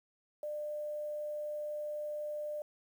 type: tone with quantisation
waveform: sine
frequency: 598 Hz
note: D5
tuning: 31 cents sharp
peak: -36 dBFS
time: 0.43-2.62 s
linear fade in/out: 2 ms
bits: 10
effects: none